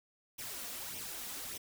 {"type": "noise with flanger", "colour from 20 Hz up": "white", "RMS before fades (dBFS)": -43, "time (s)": [0.38, 1.58], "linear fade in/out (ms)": 10, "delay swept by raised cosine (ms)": [0.33, 4.23], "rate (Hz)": 1.7, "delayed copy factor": 0.65, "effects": []}